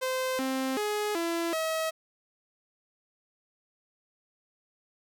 sawtooth tone with pitch steps, 517 / 263.6 / 419.2 / 336.3 / 641 Hz, C5 / C4 / G#4 / E4 / E5, -21 / +13 / +16 / +35 / -49 cents, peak -24 dBFS, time 0.01-1.91 s, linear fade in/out 20 ms, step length 380 ms, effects none

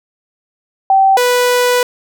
sine / sawtooth tone pair in turn, 774 / 492.8 Hz, G5 / B4, -22 / -4 cents, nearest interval minor sixth, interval 782 cents, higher first, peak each -6 dBFS, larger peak neither, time 0.9-1.17 / 1.17-1.83 s, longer second, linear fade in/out 2 ms, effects none

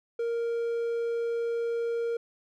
triangle tone, 466.2 Hz, A#4, in tune, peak -25 dBFS, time 0.19-2.17 s, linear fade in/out 5 ms, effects none

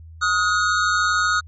square tone pair together, 1257.1 / 1444 Hz, D#6 / F#6, +17 / -43 cents, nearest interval major second, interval 240 cents, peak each -21 / -20 dBFS, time 0.21-1.41 s, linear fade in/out 20 ms, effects added 81 Hz sine -38 dBFS peak until 1.47 s + MP3 32 kbps

